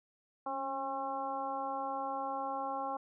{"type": "harmonic tone with a mistuned harmonic", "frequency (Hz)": 270, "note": "C#4", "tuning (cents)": -45, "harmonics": [1, 2, 3, 4, 5], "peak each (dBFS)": [-46, -42, -37, -40, -47], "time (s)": [0.46, 2.97], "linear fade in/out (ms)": 5, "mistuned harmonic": 1, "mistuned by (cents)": 39, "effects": []}